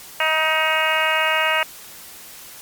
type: harmonic tone with a mistuned harmonic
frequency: 315.8 Hz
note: D#4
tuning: 26 cents sharp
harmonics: 2 / 3 / 4 / 5 / 6 / 7 / 8 / 9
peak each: -25 / -25 / -25 / -25 / -25 / -25 / -25 / -25 dBFS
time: 0.2-1.63 s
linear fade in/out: 2 ms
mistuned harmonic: 5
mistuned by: -18 cents
effects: white hiss -40 dBFS RMS until 2.61 s + Opus 48 kbps